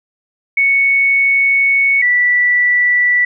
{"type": "tone pair in turn", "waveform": "sine", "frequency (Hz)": [2217, 1963.2], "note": ["C#7", "B6"], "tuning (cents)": [0, -11], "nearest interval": "major second", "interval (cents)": 211, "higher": "first", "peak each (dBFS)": -9, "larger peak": "neither", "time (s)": [[0.57, 2.02], [2.02, 3.25]], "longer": "first", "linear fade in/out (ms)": 5, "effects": []}